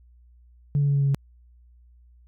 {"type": "tone with pitch steps", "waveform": "sine", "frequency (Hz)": [143.5, 142.43, 141.36, 140.3, 139.25, 138.21], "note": ["D3", "C#3", "C#3", "C#3", "C#3", "C#3"], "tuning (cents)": [-40, 47, 34, 21, 8, -5], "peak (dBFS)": -17, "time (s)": [0.75, 1.146], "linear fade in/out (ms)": 0, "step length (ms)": 66, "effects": ["tanh soft clip ceiling -15 dBFS", "added 60 Hz sine -51 dBFS peak until 2.27 s"]}